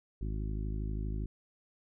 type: harmonic tone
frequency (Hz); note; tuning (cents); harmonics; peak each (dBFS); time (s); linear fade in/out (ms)
52.5; G#1; +19; 1 / 2 / 3 / 4 / 5 / 6 / 7; -34 / -40 / -44 / -46 / -48 / -50 / -51; 0.21-1.26; 5
effects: none